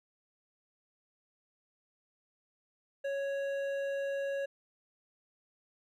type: tone with hard clipping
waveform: sine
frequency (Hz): 554.4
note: C#5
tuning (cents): 0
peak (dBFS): -34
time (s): 3.04-4.46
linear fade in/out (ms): 10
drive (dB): 9
effects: none